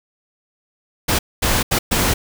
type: noise bursts at uneven times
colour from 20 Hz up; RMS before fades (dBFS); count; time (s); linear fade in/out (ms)
pink; -17; 4; 1.08-1.19 / 1.42-1.63 / 1.71-1.79 / 1.91-2.14; 10
effects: none